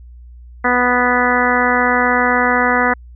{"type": "harmonic tone", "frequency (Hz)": 246.9, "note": "B3", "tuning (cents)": 0, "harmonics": [1, 2, 3, 4, 5, 6, 7, 8], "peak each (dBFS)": [-20, -20, -20, -20, -20, -20, -20, -20], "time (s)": [0.64, 2.94], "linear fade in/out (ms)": 10, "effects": ["added 60 Hz sine -35 dBFS peak until 3.15 s"]}